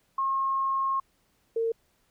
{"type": "tone pair in turn", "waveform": "sine", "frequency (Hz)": [1078, 455.6], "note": ["C#6", "A#4"], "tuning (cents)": [-49, -40], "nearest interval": "octave + minor third", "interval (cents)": 1491, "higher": "first", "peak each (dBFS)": -24, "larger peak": "neither", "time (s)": [[0.18, 1], [1.56, 1.72]], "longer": "first", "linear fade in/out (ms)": 5, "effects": ["pink hiss -69 dBFS RMS until 2.1 s"]}